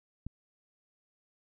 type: click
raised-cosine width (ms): 5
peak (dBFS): -26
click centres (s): 0.266
effects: none